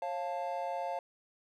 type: chord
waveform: triangle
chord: Db augmented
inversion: none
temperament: equal with one note detuned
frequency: 543.6 / 698.5 / 880 Hz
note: Db5 / F5 / A5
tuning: -34 / 0 / 0 cents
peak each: -37 / -35 / -37 dBFS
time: 0.02-0.99 s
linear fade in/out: 2 ms
effects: none